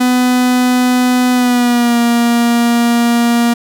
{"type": "tone with pitch glide", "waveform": "45% pulse", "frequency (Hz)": [250, 236.2], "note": ["B3", "A#3"], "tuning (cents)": [21, 23], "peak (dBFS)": -9, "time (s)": [0, 3.54], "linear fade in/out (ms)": 10, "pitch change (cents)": -98, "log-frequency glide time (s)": [1.32, 1.98], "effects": ["8-bit"]}